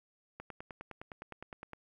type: click train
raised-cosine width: 0.5 ms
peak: -29 dBFS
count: 14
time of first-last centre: 0.4-1.733 s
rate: 9.75 Hz
effects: 11-bit